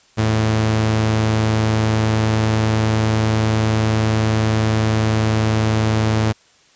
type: tone pair together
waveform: sawtooth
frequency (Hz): 80.02 / 110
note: D#2 / A2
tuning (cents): +49 / 0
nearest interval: tritone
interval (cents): 551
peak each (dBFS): -22 / -11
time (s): 0.17-6.33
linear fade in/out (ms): 20
effects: white hiss -53 dBFS RMS until 6.75 s + resampled to 16000 Hz